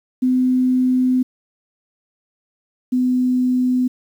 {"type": "tone pair in turn", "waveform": "sine", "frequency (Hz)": [254.6, 252.1], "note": ["C4", "B3"], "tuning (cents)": [-47, 36], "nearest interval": "unison", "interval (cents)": 17, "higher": "first", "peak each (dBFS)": [-13, -14], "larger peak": "first", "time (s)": [[0.22, 1.23], [2.92, 3.88]], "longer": "first", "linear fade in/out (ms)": 10, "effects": ["8-bit"]}